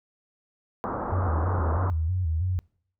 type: low-pass noise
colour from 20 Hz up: white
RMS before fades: -31 dBFS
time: 0.84-1.9 s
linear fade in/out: 0 ms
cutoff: 1300 Hz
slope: 48 dB/octave
type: tone with vibrato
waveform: sine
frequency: 85.7 Hz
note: F2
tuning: 32 cents flat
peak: -23 dBFS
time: 1.12-2.59 s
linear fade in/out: 0 ms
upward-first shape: square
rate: 3.1 Hz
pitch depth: 120 cents each way
effects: noise-tail reverb RT60 0.6 s tail -25 dB re dry